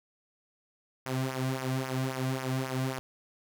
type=tone with flanger; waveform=sawtooth; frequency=130.81 Hz; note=C3; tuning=in tune; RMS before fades=-32 dBFS; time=1.06-2.99 s; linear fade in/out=0 ms; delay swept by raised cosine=0.24 to 2.34 ms; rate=3.7 Hz; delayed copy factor=-0.75; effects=none